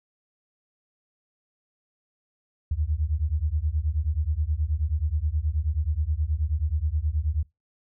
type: beating tone pair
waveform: sine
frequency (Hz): 72 / 81.4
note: D2 / E2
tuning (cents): -34 / -21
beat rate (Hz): 9.4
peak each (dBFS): -26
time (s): 2.71-7.43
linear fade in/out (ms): 5
effects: noise-tail reverb RT60 0.2 s tail -22 dB re dry